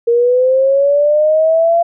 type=linear sweep; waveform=sine; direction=up; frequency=464.6 to 686 Hz; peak=-8 dBFS; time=0.07-1.83 s; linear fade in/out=10 ms; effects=none